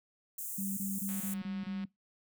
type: high-pass noise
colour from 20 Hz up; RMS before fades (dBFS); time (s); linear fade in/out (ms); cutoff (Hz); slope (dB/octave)
white; -40; 0.38-1.34; 5; 6900; 48
type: tone bursts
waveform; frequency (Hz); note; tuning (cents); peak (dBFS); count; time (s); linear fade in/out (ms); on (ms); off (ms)
sine; 196; G3; 0; -35; 6; 0.58-1.855; 5; 190; 27
type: click train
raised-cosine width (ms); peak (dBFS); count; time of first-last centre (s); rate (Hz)
0.3; -36; 138; 1.09-1.839; 183
effects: noise-tail reverb RT60 0.2 s tail -23 dB re dry